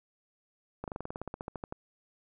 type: slowing click train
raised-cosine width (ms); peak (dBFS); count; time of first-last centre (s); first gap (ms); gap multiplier
1; -23; 16; 0.84-1.724; 38; 1.06
effects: none